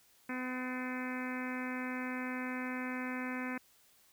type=harmonic tone with a mistuned harmonic; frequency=253.5 Hz; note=B3; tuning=45 cents sharp; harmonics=1 / 2 / 3 / 4 / 5 / 6 / 7 / 8 / 9 / 10; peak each=-38 / -47 / -50 / -47 / -50 / -46 / -46 / -47 / -50 / -51 dBFS; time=0.29-3.58 s; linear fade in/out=5 ms; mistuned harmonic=8; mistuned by=+39 cents; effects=white hiss -66 dBFS RMS until 4.12 s